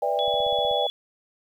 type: chord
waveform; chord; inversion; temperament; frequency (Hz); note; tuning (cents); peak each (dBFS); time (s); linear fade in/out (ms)
sine; E minor seventh; second; equal with one note detuned; 493.9 / 587.3 / 659.3 / 801.4; B4 / D5 / E5 / G5; 0 / 0 / 0 / +38; -28 / -26 / -30 / -26; 0.02-0.87; 5
type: tone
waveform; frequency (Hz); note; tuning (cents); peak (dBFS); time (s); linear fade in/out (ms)
sine; 3400; G#7; +40; -27; 0.19-0.9; 0
type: click train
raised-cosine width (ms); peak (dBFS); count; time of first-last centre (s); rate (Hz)
5; -34; 8; 0.28-0.712; 16.2
effects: 9-bit